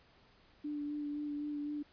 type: tone with vibrato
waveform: sine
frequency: 293.7 Hz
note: D4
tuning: in tune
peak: -36 dBFS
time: 0.64-1.83 s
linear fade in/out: 10 ms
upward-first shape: sine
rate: 3.9 Hz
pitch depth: 17 cents each way
effects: pink hiss -65 dBFS RMS until 1.92 s + resampled to 11025 Hz